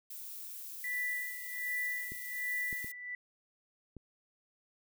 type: noise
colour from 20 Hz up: violet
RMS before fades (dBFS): -45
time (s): 0.1-2.92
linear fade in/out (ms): 5
type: tone with tremolo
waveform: sine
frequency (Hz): 1975.5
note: B6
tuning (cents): 0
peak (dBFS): -32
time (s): 0.84-3.15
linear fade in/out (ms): 2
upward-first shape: sine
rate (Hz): 1.3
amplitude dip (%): 75
type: clicks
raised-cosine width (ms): 3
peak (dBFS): -34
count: 4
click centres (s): 2.12 / 2.728 / 2.845 / 3.967
effects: none